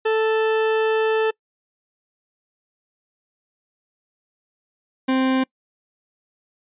40% pulse tone pair in turn, 440 / 261.6 Hz, A4 / C4, 0 / 0 cents, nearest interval major sixth, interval 900 cents, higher first, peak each -16 dBFS, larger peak neither, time 0.05-1.31 / 5.08-5.44 s, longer first, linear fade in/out 10 ms, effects noise-tail reverb RT60 0.1 s tail -26 dB re dry + resampled to 8000 Hz

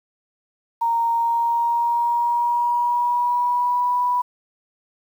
sine tone with pitch glide, 928 to 983.2 Hz, A#5 to B5, -8 to -8 cents, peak -17 dBFS, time 0.81-4.22 s, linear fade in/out 10 ms, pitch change +100 cents, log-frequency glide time 1.11-3.98 s, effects 8-bit

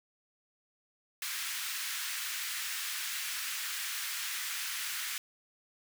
pink high-pass noise, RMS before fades -37 dBFS, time 1.22-5.18 s, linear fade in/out 2 ms, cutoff 1500 Hz, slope 24 dB/octave, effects none

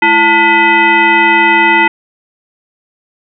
sine tone with frequency modulation, 1443 Hz, F#6, 44 cents flat, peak -5 dBFS, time 0.02-1.88 s, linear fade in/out 5 ms, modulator 553 Hz, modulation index 1.9, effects none

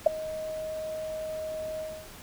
sine tone with ADSR envelope, 627 Hz, D#5, 13 cents sharp, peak -11 dBFS, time 0.06-2.09 s, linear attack 7 ms, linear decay 9 ms, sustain -21 dB, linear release 290 ms, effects pink hiss -47 dBFS RMS until 2.22 s

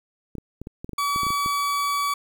clicks, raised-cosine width 3 ms, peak -21 dBFS, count 12, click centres 0.353 / 0.383 / 0.616 / 0.671 / 0.845 / 0.893 / 0.933 / 1.161 / 1.233 / 1.267 / 1.305 / 1.461 s
40% pulse tone, 1142 Hz, D6, 49 cents flat, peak -21 dBFS, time 0.98-2.14 s, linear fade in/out 5 ms
effects 9-bit

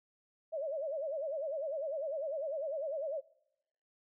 sine tone with vibrato, 594 Hz, D5, 20 cents sharp, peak -34 dBFS, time 0.52-3.21 s, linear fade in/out 20 ms, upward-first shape sine, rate 10 Hz, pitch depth 170 cents each way, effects noise-tail reverb RT60 0.8 s tail -22 dB re dry

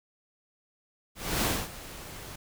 pink noise with ADSR envelope, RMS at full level -26 dBFS, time 1.15-2.36 s, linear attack 290 ms, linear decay 240 ms, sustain -17 dB, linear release 7 ms, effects none

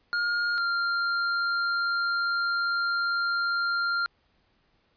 square tone pair in turn, 1418 / 1391.2 Hz, F6 / F6, +26 / -7 cents, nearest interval unison, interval 33 cents, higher first, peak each -25 dBFS, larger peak neither, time 0.13-0.58 / 0.58-4.06 s, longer second, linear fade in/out 0 ms, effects pink hiss -68 dBFS RMS until 4.96 s + resampled to 11025 Hz

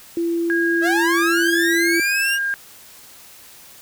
sine tone, 337.8 Hz, E4, 42 cents sharp, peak -18 dBFS, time 0.17-2 s, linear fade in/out 2 ms
sine tone with pitch glide, 1635 to 1608.8 Hz, G#6 to G6, -28 to +44 cents, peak -19 dBFS, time 0.5-2.54 s, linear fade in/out 0 ms, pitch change -28 cents, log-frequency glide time 1.19-2.14 s
sawtooth linear sweep, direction up, 621 to 2877 Hz, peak -17 dBFS, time 0.81-2.39 s, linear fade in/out 50 ms
effects white hiss -44 dBFS RMS until 3.81 s

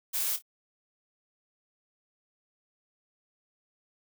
blue noise with echo, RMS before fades -30 dBFS, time 0.13-0.37 s, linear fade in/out 20 ms, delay 27 ms, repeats 2, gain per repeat -12 dB, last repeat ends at 0.424 s, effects none

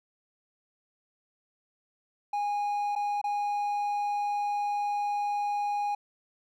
triangle tone with dropouts, 822 Hz, G#5, 18 cents flat, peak -25 dBFS, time 2.33-5.95 s, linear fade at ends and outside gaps 5 ms, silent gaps 2.953-2.96 / 3.215-3.24 s, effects none

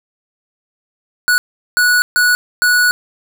square tone bursts at uneven times, 1469 Hz, F#6, 13 cents flat, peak -10 dBFS, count 4, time 1.28-1.38 / 1.77-2.02 / 2.16-2.35 / 2.62-2.91 s, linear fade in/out 0 ms, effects 7-bit

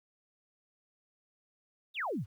sine exponential sweep, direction down, 3951 to 82.41 Hz, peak -32 dBFS, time 1.94-2.26 s, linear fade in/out 50 ms, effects 11-bit

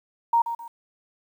sine tone with echo, 932 Hz, A#5, 1 cent flat, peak -16 dBFS, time 0.33-0.42 s, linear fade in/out 5 ms, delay 130 ms, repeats 2, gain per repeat -10 dB, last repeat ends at 0.68 s, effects 9-bit

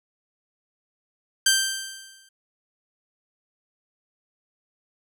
10% pulse tone with exponential decay, 1568 Hz, G6, in tune, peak -6 dBFS, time 1.46-2.29 s, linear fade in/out 5 ms, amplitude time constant 180 ms, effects none

